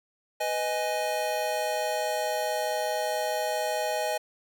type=chord; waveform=square; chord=G# minor; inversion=first; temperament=just; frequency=498.4 / 623 / 830.6 Hz; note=B4 / D#5 / G#5; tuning=+16 / +2 / 0 cents; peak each=-35 / -30 / -32 dBFS; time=0.4-4.18 s; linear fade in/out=10 ms; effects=none